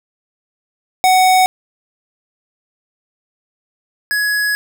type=tone pair in turn; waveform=square; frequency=745 / 1678.8 Hz; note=F#5 / G#6; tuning=+12 / +18 cents; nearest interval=octave + major second; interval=1406 cents; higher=second; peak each=-9 / -15 dBFS; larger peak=first; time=1.04-1.46 / 4.11-4.55 s; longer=second; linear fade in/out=0 ms; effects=none